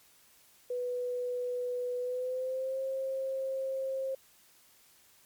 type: tone with pitch glide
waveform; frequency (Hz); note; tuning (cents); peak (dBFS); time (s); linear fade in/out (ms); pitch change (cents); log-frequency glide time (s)
sine; 493.9 to 532.4; B4 to C5; 0 to +30; -31; 0.7-4.15; 5; +130; 1.99-2.8
effects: white hiss -62 dBFS RMS until 5.25 s + MP3 96 kbps